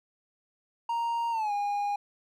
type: tone with pitch glide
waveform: triangle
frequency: 932.3 to 816.3 Hz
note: A#5 to G#5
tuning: 0 to -30 cents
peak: -25 dBFS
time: 0.89-1.96 s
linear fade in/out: 5 ms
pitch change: -230 cents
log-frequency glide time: 1.31-1.52 s
effects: none